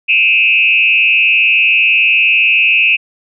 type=tone with frequency modulation; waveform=sine; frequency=2574 Hz; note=E7; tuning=42 cents flat; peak=-7 dBFS; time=0.08-2.97 s; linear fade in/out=20 ms; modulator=185 Hz; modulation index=0.92; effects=none